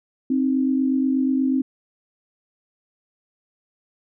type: tone pair together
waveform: sine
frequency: 262.8 / 311.1 Hz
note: C4 / D#4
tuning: +8 / 0 cents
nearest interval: minor third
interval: 292 cents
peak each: -18 / -25 dBFS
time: 0.3-1.62 s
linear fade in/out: 5 ms
effects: none